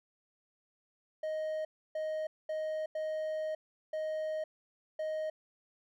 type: tone bursts at uneven times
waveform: triangle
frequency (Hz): 624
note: D#5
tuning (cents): +5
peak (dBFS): -31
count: 6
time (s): 1.23-1.65 / 1.95-2.27 / 2.49-2.86 / 2.95-3.55 / 3.93-4.44 / 4.99-5.3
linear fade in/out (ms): 5
effects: none